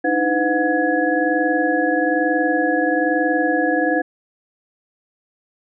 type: tone cluster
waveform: sine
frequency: 299.6 / 320.7 / 505 / 724 / 1680 Hz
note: D4 / E4 / B4 / F#5 / G#6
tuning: +35 / -48 / +39 / -38 / +19 cents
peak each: -22 dBFS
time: 0.04-4.02 s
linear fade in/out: 10 ms
effects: none